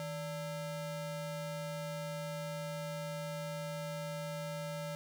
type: ring-modulated tone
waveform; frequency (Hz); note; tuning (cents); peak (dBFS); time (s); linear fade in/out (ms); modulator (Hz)
square; 370; F#4; 0; -36; 0-4.95; 0; 211
effects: 11-bit